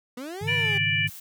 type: linear two-way sweep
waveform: 30% pulse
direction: up then down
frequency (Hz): 236 to 493.9 to 393.3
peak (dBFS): -31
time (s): 0.17-0.78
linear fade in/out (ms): 5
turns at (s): 0.53
type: chord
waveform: sine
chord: Ab suspended fourth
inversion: none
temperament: equal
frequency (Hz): 103.83 / 138.59 / 155.56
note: Ab2 / Db3 / Eb3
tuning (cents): 0 / 0 / 0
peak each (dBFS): -32 / -35 / -32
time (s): 0.41-1.1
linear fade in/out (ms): 10
type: harmonic tone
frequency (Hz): 587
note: D5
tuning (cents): -1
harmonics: 3 / 4 / 5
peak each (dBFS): -28 / -24 / -28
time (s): 0.47-1.08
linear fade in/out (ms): 20
type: noise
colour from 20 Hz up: blue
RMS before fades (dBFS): -42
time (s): 1.07-1.2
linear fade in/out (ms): 5
effects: none